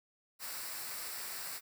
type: noise with comb filter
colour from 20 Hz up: white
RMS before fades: -42 dBFS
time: 0.39-1.61 s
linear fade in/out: 50 ms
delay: 0.31 ms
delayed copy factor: -0.55
effects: none